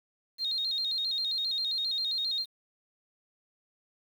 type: tone with vibrato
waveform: sine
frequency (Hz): 3951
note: B7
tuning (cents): 0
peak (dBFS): -28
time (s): 0.38-2.46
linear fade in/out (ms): 50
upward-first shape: square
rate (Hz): 7.5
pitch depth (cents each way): 100
effects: 9-bit